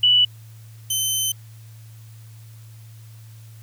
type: tone pair in turn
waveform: sine / 15% pulse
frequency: 2961 / 3073 Hz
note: F#7 / G7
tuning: +1 / -35 cents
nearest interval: minor second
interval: 64 cents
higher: second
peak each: -12 / -13 dBFS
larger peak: first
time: 0.03-0.25 / 0.9-1.32 s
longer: second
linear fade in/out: 5 ms
effects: added 111 Hz sine -40 dBFS peak until 3.62 s + white hiss -54 dBFS RMS until 3.62 s